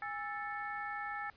harmonic tone with a mistuned harmonic, 440 Hz, A4, in tune, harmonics 2 / 3 / 4 / 5, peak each -42 / -43 / -42 / -49 dBFS, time 0.02-1.3 s, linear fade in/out 2 ms, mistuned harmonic 2, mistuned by -120 cents, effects pink hiss -64 dBFS RMS until 1.36 s + resampled to 11025 Hz

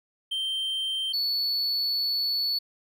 triangle tone pair in turn, 3136 / 4435 Hz, G7 / C#8, 0 / 0 cents, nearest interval tritone, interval 600 cents, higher second, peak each -25 / -23 dBFS, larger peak second, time 0.31-1.13 / 1.13-2.59 s, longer second, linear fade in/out 10 ms, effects none

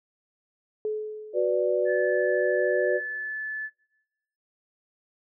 sine tone with exponential decay, 428.5 Hz, A4, 46 cents flat, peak -24 dBFS, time 0.85-1.96 s, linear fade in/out 1 ms, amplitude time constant 240 ms
sine chord, B minor, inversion second, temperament equal, 370 / 493.9 / 587.3 Hz, F#4 / B4 / D5, 0 / 0 / 0 cents, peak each -25 dBFS, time 1.33-3.01 s, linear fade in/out 50 ms
sine tone, 1736 Hz, A6, 24 cents flat, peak -30 dBFS, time 1.85-3.7 s, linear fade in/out 50 ms
effects noise-tail reverb RT60 0.9 s tail -19 dB re dry

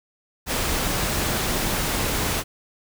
pink noise, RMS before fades -24 dBFS, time 0.46-2.44 s, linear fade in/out 50 ms, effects none

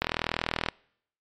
click train, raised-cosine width 0.3 ms, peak -9 dBFS, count 28, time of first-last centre 0.02-0.687 s, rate 40.5 Hz, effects noise-tail reverb RT60 0.7 s tail -26 dB re dry + MP3 64 kbps

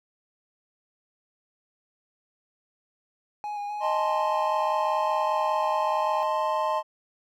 triangle tone with vibrato, 827 Hz, G#5, 8 cents flat, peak -28 dBFS, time 3.44-6.23 s, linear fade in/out 0 ms, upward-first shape square, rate 3.9 Hz, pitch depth 17 cents each way
triangle chord, A diminished, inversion second, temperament equal, 622.3 / 880 / 1046.5 Hz, Eb5 / A5 / C6, 0 / 0 / 0 cents, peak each -26 dBFS, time 3.8-6.83 s, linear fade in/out 50 ms
effects none

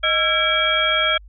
sine tone cluster, 624 / 1346 / 1639 / 2306 / 3273 Hz, D#5 / E6 / G#6 / D7 / G#7, +5 / +36 / -23 / -32 / -26 cents, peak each -24 / -22 / -25 / -22 / -20 dBFS, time 0.03-1.18 s, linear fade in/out 10 ms, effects added 50 Hz sine -40 dBFS peak until 1.28 s

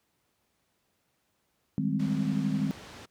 sine chord, Ab major seventh, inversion second, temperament equal, 155.56 / 196 / 207.7 / 261.6 Hz, Eb3 / G3 / Ab3 / C4, 0 / 0 / 0 / 0 cents, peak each -31 dBFS, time 1.78-2.71 s, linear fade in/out 0 ms
pink low-pass noise, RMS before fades -46 dBFS, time 1.99-3.06 s, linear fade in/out 10 ms, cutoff 5700 Hz, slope 12 dB/octave
effects pink hiss -74 dBFS RMS until 3.1 s + high-pass 80 Hz 12 dB/octave

